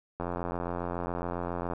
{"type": "click train", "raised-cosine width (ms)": 1, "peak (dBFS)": -19, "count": 135, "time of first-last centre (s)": [0.2, 1.735], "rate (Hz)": 87.3, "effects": []}